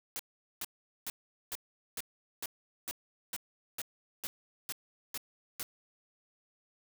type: noise bursts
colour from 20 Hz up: white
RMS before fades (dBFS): -38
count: 13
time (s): 0.16-5.629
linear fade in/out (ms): 0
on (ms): 33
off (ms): 420
effects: none